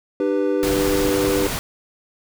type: chord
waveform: triangle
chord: G major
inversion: second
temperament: equal with one note detuned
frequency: 300.5 / 392 / 493.9 Hz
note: D4 / G4 / B4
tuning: +40 / 0 / 0 cents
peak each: -20 dBFS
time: 0.2-1.47 s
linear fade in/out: 2 ms
type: noise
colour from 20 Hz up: pink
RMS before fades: -25 dBFS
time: 0.63-1.59 s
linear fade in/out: 0 ms
effects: none